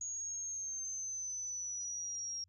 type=exponential sweep; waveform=sine; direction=down; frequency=6690 to 5588 Hz; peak=-38 dBFS; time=0.01-2.44 s; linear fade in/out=2 ms; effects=added 90 Hz sine -68 dBFS peak until 2.48 s